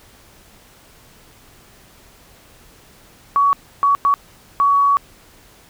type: tone bursts at uneven times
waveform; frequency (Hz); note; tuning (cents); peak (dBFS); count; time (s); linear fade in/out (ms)
sine; 1126; C#6; +27; -11; 4; 3.36-3.53 / 3.83-3.95 / 4.05-4.14 / 4.6-4.97; 0
effects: pink hiss -48 dBFS RMS until 5.69 s